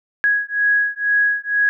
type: beating tone pair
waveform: sine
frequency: 1661.2 / 1663.3 Hz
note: G#6 / G#6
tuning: 0 / +2 cents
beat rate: 2.1 Hz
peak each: -18 dBFS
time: 0.24-1.69 s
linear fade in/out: 0 ms
effects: none